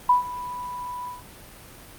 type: tone with ADSR envelope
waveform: sine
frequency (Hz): 987.8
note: B5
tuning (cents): 0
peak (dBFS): -12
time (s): 0.09-1.23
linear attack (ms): 6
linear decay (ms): 130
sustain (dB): -18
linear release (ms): 170
effects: pink hiss -45 dBFS RMS until 1.98 s + Opus 32 kbps